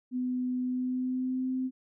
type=tone with pitch glide; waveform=sine; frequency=251.5 to 258.3 Hz; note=B3 to C4; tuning=+32 to -22 cents; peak=-28 dBFS; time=0.11-1.71 s; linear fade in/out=50 ms; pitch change=+46 cents; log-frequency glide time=0.61-1.5 s; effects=none